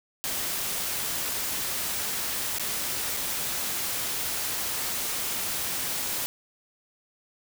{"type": "noise with dropouts", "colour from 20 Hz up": "white", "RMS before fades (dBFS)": -30, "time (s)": [0.24, 6.26], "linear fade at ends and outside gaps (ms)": 0, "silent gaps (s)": [[2.585, 2.596], [3.167, 3.171]], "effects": []}